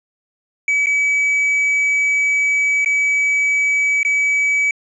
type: tone with dropouts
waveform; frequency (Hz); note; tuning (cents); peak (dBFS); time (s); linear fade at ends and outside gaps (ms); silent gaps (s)
triangle; 2284; D7; -49; -12; 0.68-4.71; 2; 0.86-0.868 / 2.847-2.859 / 4.031-4.049
effects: resampled to 22050 Hz + 9-bit